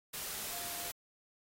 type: tone in noise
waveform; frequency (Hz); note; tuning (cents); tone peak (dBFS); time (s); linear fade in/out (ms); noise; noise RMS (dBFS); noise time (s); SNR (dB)
sine; 698.5; F5; 0; -51; 0.5-0.91; 10; white; -41; 0.13-0.92; -13
effects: AAC 48 kbps